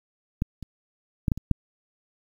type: clicks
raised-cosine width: 5 ms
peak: -11 / -24 / -10 / -10 / -21 / -7 dBFS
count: 6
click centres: 0.421 / 0.627 / 1.282 / 1.318 / 1.376 / 1.513 s
effects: 8-bit